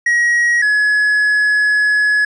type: tone pair in turn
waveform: triangle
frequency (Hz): 1900 / 1692.7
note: A#6 / G#6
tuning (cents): +33 / +33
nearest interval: major second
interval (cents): 200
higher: first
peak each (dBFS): -9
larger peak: neither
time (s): 0.06-0.62 / 0.62-2.25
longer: second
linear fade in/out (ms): 5
effects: resampled to 22050 Hz